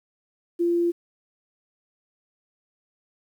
sine tone, 344 Hz, F4, 26 cents flat, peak -19 dBFS, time 0.59-0.92 s, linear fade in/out 20 ms, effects 9-bit

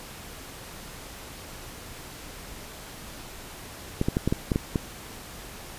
clicks, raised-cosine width 3 ms, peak -10 dBFS, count 8, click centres 4.014 / 4.085 / 4.169 / 4.276 / 4.325 / 4.518 / 4.559 / 4.758 s, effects pink hiss -42 dBFS RMS until 5.78 s + resampled to 32000 Hz

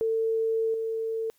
sine tone with level steps, 448.3 Hz, A4, 32 cents sharp, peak -23 / -27 dBFS, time 0.01-1.3 s, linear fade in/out 0 ms, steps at 0.74 s, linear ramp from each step 2 ms, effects white hiss -67 dBFS RMS until 1.38 s

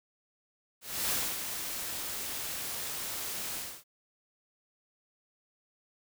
white noise with ADSR envelope, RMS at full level -30 dBFS, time 0.81-3.84 s, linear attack 290 ms, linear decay 270 ms, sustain -7 dB, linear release 270 ms, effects none

